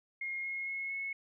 sine tone with pitch steps, 2142 / 2158 / 2174 / 2191 Hz, C7 / C#7 / C#7 / C#7, +40 / -47 / -34 / -21 cents, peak -35 dBFS, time 0.21-1.13 s, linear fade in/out 5 ms, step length 230 ms, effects none

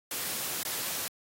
white noise with dropouts, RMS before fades -34 dBFS, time 0.11-1.08 s, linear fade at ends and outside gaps 2 ms, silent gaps 0.632-0.65 s, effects high-pass 100 Hz 12 dB/octave + AAC 48 kbps

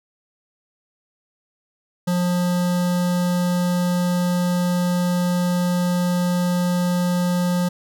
square tone with notch filter, 177.7 Hz, F3, 30 cents sharp, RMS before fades -20 dBFS, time 2.07-7.69 s, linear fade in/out 10 ms, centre 2300 Hz, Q 1.9, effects none

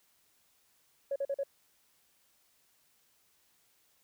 sine tone bursts, 554.4 Hz, C#5, in tune, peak -29 dBFS, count 4, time 1.11-1.435 s, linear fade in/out 5 ms, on 49 ms, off 43 ms, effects tanh soft clip ceiling -25 dBFS + white hiss -70 dBFS RMS until 4.03 s

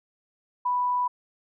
sine tone, 987.8 Hz, B5, in tune, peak -22 dBFS, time 0.65-1.08 s, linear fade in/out 10 ms, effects none

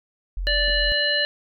sine tone, 44.29 Hz, F1, 25 cents sharp, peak -24 dBFS, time 0.37-0.92 s, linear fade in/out 0 ms
harmonic tone, 585 Hz, D5, 7 cents flat, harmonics 1 / 3 / 5 / 7, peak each -27 / -23 / -25 / -24 dBFS, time 0.47-1.25 s, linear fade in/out 0 ms
clicks, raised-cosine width 2 ms, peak -29 dBFS, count 2, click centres 0.682 / 0.698 s
effects none

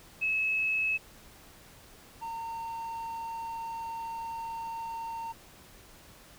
sine / triangle tone pair in turn, 2585 / 913.9 Hz, E7 / A#5, -34 / -35 cents, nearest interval octave + tritone, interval 1801 cents, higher first, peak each -26 / -33 dBFS, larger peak first, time 0.21-0.98 / 2.21-5.33 s, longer second, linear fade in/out 20 ms, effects pink hiss -54 dBFS RMS until 6.38 s

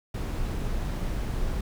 brown noise, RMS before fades -29 dBFS, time 0.14-1.61 s, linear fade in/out 5 ms, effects none

